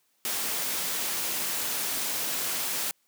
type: noise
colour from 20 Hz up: white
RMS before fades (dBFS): -30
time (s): 0.25-2.91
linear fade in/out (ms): 0
effects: white hiss -70 dBFS RMS until 3.07 s + high-pass 150 Hz 12 dB/octave

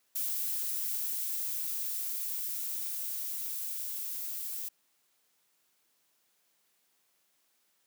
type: noise with level ramp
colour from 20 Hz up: violet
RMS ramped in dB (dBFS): -33 to -38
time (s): 0.15-4.69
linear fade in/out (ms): 10
effects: white hiss -73 dBFS RMS until 7.86 s + high-pass 150 Hz 12 dB/octave

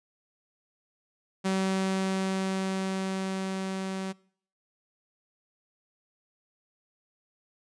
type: tone with level ramp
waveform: sawtooth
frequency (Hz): 190.7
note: G3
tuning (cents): -47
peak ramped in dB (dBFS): -21 to -28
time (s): 1.44-4.13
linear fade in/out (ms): 20
effects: noise-tail reverb RT60 0.6 s tail -24 dB re dry + resampled to 22050 Hz

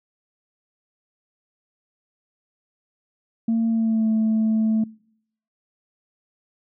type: tone with pitch glide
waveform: sine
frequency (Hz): 227.3 to 219.9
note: A#3 to A3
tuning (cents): -43 to -1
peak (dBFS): -16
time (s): 3.48-4.84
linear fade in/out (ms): 5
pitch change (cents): -58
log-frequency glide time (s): 3.69-4.08
effects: noise-tail reverb RT60 0.7 s tail -26 dB re dry + tanh soft clip ceiling -15 dBFS

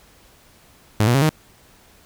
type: tone with pitch steps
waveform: sawtooth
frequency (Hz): 106.3 / 120.7 / 137.06 / 155.63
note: G#2 / B2 / C#3 / D#3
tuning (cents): +41 / -39 / -19 / +1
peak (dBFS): -10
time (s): 1-1.292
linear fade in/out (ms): 0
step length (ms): 73
effects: pink hiss -52 dBFS RMS until 2.05 s

